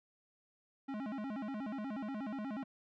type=tone with vibrato; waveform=square; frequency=240.2 Hz; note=B3; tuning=48 cents flat; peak=-39 dBFS; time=0.88-2.64 s; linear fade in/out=10 ms; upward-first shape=square; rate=8.3 Hz; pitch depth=220 cents each way; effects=low-pass 2000 Hz 12 dB/octave